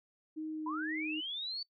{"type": "tone with vibrato", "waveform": "sine", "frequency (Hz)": 311.1, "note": "D#4", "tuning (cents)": 0, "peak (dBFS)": -36, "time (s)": [0.36, 1.21], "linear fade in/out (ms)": 20, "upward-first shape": "sine", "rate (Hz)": 2.2, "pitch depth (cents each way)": 10}
{"type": "linear sweep", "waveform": "sine", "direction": "up", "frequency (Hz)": [933, 4546], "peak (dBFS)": -36, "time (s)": [0.66, 1.63], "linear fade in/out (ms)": 5}
{"effects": ["noise-tail reverb RT60 0.1 s tail -24 dB re dry", "MP3 96 kbps"]}